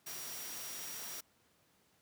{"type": "tone in noise", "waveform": "sine", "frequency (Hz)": 5700, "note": "F8", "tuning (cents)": 34, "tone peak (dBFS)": -49, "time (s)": [0.06, 1.21], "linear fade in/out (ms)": 10, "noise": "white", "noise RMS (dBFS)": -45, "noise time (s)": [0.06, 1.21], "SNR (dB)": -7, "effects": ["pink hiss -71 dBFS RMS until 2.01 s", "high-pass 100 Hz 12 dB/octave"]}